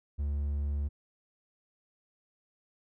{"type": "tone", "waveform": "triangle", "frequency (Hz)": 72, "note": "D2", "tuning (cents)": -34, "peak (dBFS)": -27, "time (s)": [0.18, 0.89], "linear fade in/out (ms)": 20, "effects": []}